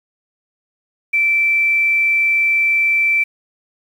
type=tone with quantisation; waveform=sine; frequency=2333 Hz; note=D7; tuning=12 cents flat; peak=-12 dBFS; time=1.13-3.24 s; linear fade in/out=10 ms; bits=7; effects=none